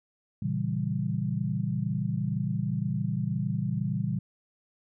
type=chord; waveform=sine; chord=A# diminished seventh; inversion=none; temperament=equal; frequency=116.54 / 138.59 / 164.81 / 196 Hz; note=A#2 / C#3 / E3 / G3; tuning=0 / 0 / 0 / 0 cents; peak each=-32 dBFS; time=0.42-4.19 s; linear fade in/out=5 ms; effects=none